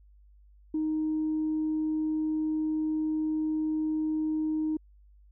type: tone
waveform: sine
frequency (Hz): 311.1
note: D#4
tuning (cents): 0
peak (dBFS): -25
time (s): 0.74-4.77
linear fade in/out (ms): 5
effects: tanh soft clip ceiling -22 dBFS + added 50 Hz sine -54 dBFS peak until 5.31 s